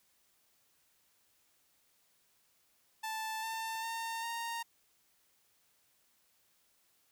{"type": "tone with pitch steps", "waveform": "sawtooth", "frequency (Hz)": [880, 895.4, 911, 927], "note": ["A5", "A5", "A#5", "A#5"], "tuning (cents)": [0, 30, -40, -10], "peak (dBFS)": -33, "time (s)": [3.03, 4.63], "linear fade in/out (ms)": 10, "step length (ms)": 400, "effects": ["white hiss -72 dBFS RMS until 7.11 s"]}